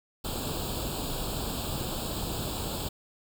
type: noise with comb filter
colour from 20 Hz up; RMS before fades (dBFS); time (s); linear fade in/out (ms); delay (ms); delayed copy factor
pink; -33; 0.24-2.89; 10; 0.25; +0.9
effects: none